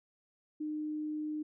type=tone; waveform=sine; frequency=304.6 Hz; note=D#4; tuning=37 cents flat; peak=-34 dBFS; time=0.6-1.43 s; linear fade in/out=10 ms; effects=none